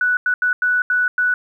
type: tone bursts at uneven times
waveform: sine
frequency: 1480 Hz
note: F#6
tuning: in tune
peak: -14 dBFS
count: 6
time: 0.01-0.17 / 0.26-0.34 / 0.42-0.53 / 0.62-0.82 / 0.9-1.08 / 1.18-1.34 s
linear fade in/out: 2 ms
effects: 9-bit